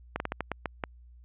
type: slowing click train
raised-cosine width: 0.5 ms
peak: -15 dBFS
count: 8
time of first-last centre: 0.16-0.838 s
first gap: 41 ms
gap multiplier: 1.28
effects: added 60 Hz sine -50 dBFS peak until 1.24 s + resampled to 8000 Hz